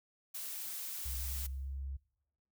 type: noise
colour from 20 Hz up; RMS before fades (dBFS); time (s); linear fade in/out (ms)
blue; -42; 0.34-1.47; 10
type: tone with pitch glide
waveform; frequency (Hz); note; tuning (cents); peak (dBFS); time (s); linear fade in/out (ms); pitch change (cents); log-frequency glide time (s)
sine; 65.41 to 67.91; C2 to C#2; 0 to -35; -38; 1.05-1.97; 10; +65; 1.17-1.7
effects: noise-tail reverb RT60 0.9 s tail -22 dB re dry